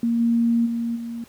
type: tone with level steps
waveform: sine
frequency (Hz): 233.1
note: A#3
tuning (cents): 0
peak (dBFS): -18 / -16 / -22 / -28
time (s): 0.03-1.24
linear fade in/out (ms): 2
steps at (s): 0.19 / 0.65 / 0.95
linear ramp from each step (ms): 20
effects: pink hiss -52 dBFS RMS until 1.28 s + high-pass 60 Hz 12 dB/octave